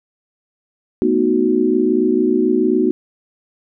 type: chord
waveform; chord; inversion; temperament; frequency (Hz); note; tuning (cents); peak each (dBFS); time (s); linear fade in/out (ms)
sine; B dominant seventh; third; equal; 220 / 246.9 / 311.1 / 370; A3 / B3 / D#4 / F#4; 0 / 0 / 0 / 0; -22 / -18 / -18 / -16; 1.02-2.91; 0
effects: none